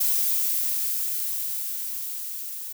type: noise with level ramp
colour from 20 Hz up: violet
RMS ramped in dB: -22 to -35 dBFS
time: 0-2.73 s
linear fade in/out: 10 ms
effects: none